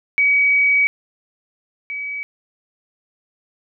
sine tone pair in turn, 2268 / 2277 Hz, C#7 / C#7, +39 / +46 cents, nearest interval unison, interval 7 cents, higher second, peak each -12 / -24 dBFS, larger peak first, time 0.18-0.87 / 1.9-2.23 s, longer first, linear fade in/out 0 ms, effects none

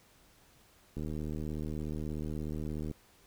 click train, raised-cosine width 3 ms, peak -26 dBFS, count 150, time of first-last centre 0.97-2.913 s, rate 76.7 Hz, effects pink hiss -63 dBFS RMS until 3.26 s

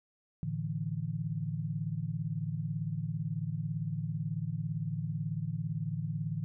sine chord, A suspended fourth, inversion none, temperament equal, 110 / 146.83 / 164.81 Hz, A2 / D3 / E3, 0 / 0 / 0 cents, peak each -38 / -36 / -36 dBFS, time 0.43-6.44 s, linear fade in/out 0 ms, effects none

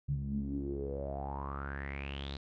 sawtooth tone with low-pass filter sweep, 69.3 Hz, C#2, in tune, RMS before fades -38 dBFS, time 0.08-2.37 s, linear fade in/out 5 ms, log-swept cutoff 140 to 4100 Hz, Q 9.1, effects none

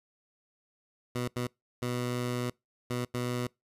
15% pulse tone bursts at uneven times, 123 Hz, B2, 7 cents flat, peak -24 dBFS, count 5, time 1.15-1.28 / 1.36-1.47 / 1.82-2.5 / 2.9-3.05 / 3.14-3.47 s, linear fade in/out 5 ms, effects noise-tail reverb RT60 0.2 s tail -25 dB re dry + resampled to 32000 Hz

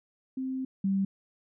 sine tone pair in turn, 261.6 / 194.68 Hz, C4 / G3, 0 / -12 cents, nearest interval perfect fourth, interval 512 cents, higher first, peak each -30 / -24 dBFS, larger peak second, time 0.37-0.65 / 0.84-1.05 s, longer first, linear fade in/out 5 ms, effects none

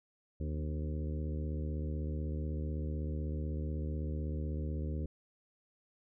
harmonic tone with a mistuned harmonic, 76 Hz, D#2, 40 cents flat, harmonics 1 / 2 / 3 / 4 / 5 / 6 / 7, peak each -35 / -41 / -45 / -47 / -49 / -51 / -52 dBFS, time 0.4-5.06 s, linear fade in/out 5 ms, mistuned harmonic 3, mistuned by +54 cents, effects none

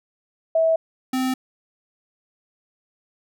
sine / square tone pair in turn, 650 / 258.8 Hz, E5 / C4, -24 / -19 cents, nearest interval octave + major third, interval 1595 cents, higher first, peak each -15 / -21 dBFS, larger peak first, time 0.55-0.76 / 1.13-1.34 s, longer neither, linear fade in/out 5 ms, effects none

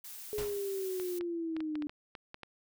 blue noise, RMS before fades -46 dBFS, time 0.04-1.19 s, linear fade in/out 5 ms
sine linear sweep, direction down, 423.8 to 293.7 Hz, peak -33 dBFS, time 0.33-1.87 s, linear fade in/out 0 ms
pink noise with exponential decay, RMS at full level -37 dBFS, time 0.38-0.68 s, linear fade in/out 2 ms, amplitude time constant 64 ms
clicks, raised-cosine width 0.3 ms, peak -28 dBFS, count 10, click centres 0.999 / 1.21 / 1.566 / 1.605 / 1.755 / 1.823 / 1.895 / 2.152 / 2.344 / 2.433 s
effects none

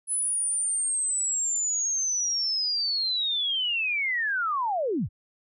sine linear sweep, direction down, 10180 to 54.1 Hz, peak -24 dBFS, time 0.07-5.09 s, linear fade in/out 50 ms, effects none

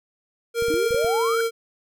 square tone with pitch glide, 466.2 to 457.9 Hz, A#4 to A#4, 0 to -31 cents, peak -21 dBFS, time 0.54-1.51 s, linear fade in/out 50 ms, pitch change -31 cents, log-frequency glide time 1.01-1.12 s
clicks, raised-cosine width 5 ms, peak -24 dBFS, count 6, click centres 0.623 / 0.684 / 0.741 / 0.908 / 0.945 / 1.046 s
sine exponential sweep, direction up, 297.4 to 1501 Hz, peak -24 dBFS, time 0.7-1.41 s, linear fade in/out 2 ms
effects none

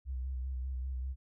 sine tone with vibrato, 64.5 Hz, C2, 24 cents flat, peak -34 dBFS, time 0.05-1.16 s, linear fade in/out 50 ms, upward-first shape square, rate 5.1 Hz, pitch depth 37 cents each way, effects none

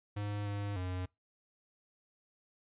square tone with pitch steps, 103 / 101.8 / 91.4 Hz, G#2 / G#2 / F#2, -14 / -34 / -21 cents, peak -36 dBFS, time 0.16-1.06 s, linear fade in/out 10 ms, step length 300 ms, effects noise-tail reverb RT60 0.2 s tail -24 dB re dry + resampled to 8000 Hz

